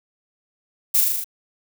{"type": "noise with echo", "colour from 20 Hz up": "violet", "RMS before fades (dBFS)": -17, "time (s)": [0.94, 1.01], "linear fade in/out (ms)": 10, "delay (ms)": 39, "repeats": 6, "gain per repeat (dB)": -2, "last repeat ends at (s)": 1.244, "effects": []}